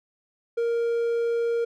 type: tone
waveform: triangle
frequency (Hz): 467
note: A#4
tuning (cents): +3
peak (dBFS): -20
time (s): 0.57-1.65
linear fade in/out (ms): 10
effects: none